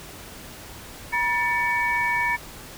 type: tone cluster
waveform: sine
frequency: 960 / 1772 / 2256 Hz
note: B5 / A6 / C#7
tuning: -49 / +12 / +30 cents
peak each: -25 dBFS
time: 1.12-2.37 s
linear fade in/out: 20 ms
effects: pink hiss -41 dBFS RMS until 2.77 s